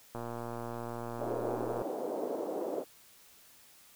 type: click train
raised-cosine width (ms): 1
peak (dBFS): -26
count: 198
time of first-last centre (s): 0.15-1.819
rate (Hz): 118
type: band-pass noise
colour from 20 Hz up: white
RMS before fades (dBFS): -36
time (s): 1.18-2.85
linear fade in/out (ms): 50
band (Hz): 300 to 600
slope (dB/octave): 24
effects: white hiss -59 dBFS RMS until 3.95 s

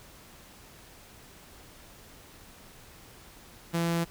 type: tone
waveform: sawtooth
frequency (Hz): 168.5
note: E3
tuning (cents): +38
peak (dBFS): -22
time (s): 3.73-4.05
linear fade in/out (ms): 20
effects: pink hiss -52 dBFS RMS until 4.1 s

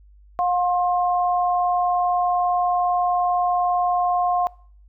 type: tone pair together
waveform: sine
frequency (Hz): 714 / 1063.6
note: F5 / C6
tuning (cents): +38 / +28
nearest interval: perfect fifth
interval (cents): 690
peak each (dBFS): -19 / -24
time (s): 0.39-4.47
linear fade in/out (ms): 0
effects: noise-tail reverb RT60 0.5 s tail -23 dB re dry + added 50 Hz sine -47 dBFS peak until 4.88 s

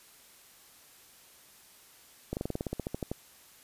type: slowing click train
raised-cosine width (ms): 2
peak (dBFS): -19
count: 14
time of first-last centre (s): 2.33-3.115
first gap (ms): 39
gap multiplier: 1.07
effects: white hiss -57 dBFS RMS until 3.63 s + resampled to 32000 Hz

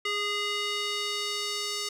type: tone with band-pass filter sweep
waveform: square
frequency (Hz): 411.9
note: G#4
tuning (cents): -14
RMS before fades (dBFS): -31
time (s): 0.05-1.89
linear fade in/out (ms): 5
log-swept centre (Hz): 2600 to 5200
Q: 1.4
effects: none

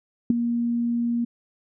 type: tone with ADSR envelope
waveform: sine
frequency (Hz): 236.3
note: A#3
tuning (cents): +24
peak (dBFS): -11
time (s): 0.3-1.25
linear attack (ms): 3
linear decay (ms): 13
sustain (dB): -10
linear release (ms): 10
effects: none

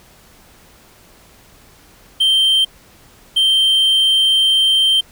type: tone bursts at uneven times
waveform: triangle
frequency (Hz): 3136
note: G7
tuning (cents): 0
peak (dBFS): -9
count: 2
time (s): 2.2-2.65 / 3.36-5.01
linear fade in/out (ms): 10
effects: pink hiss -47 dBFS RMS until 5.11 s

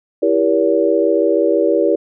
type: chord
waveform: sine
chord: E diminished seventh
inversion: none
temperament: just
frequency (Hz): 329.6 / 395.6 / 474.7 / 569.6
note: E4 / G4 / Bb4 / Db5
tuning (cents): 0 / +16 / +31 / +47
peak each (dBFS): -17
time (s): 0.22-1.96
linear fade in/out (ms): 10
effects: none

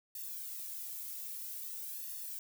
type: noise with flanger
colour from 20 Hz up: violet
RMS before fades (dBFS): -43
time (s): 0.15-2.39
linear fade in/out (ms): 2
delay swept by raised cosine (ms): 1.1 to 2.3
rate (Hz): 0.51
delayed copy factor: +0.85
effects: none

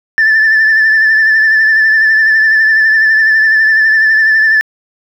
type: tone with vibrato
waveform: sine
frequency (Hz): 1760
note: A6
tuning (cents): 0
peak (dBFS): -4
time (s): 0.18-4.61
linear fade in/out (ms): 0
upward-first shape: triangle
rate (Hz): 12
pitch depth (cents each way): 44
effects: tanh soft clip ceiling -3 dBFS + 7-bit

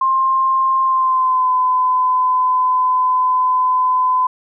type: tone with pitch glide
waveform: sine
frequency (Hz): 1057 to 1014.5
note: C6 to B5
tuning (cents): +17 to +46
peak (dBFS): -12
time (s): 0.01-4.27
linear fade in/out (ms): 5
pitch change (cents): -71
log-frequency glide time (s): 0.82-1.51
effects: none

